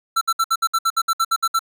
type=tone bursts; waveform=square; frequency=1340 Hz; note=E6; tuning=28 cents sharp; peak=-16 dBFS; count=13; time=0.16-1.593 s; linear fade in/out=10 ms; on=53 ms; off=62 ms; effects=none